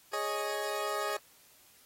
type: chord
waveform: 20% pulse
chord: Ab suspended fourth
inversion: none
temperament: equal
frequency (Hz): 415.3 / 554.4 / 622.3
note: Ab4 / Db5 / Eb5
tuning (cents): 0 / 0 / 0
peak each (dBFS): -31 / -33 / -31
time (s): 0.13-1.17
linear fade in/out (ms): 5
effects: white hiss -61 dBFS RMS until 1.85 s + AAC 48 kbps